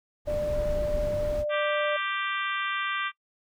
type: noise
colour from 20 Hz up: brown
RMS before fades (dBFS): -32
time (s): 0.25-1.45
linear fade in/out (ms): 50
type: tone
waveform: sine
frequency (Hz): 596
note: D5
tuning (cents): +25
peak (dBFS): -26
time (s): 0.27-1.97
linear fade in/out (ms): 10
type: harmonic tone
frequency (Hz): 392.6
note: G4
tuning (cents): +3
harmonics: 3 / 4 / 5 / 6 / 7 / 8 / 9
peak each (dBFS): -31 / -33 / -35 / -37 / -38 / -39 / -40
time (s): 1.49-3.12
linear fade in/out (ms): 50
effects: noise-tail reverb RT60 0.1 s tail -21 dB re dry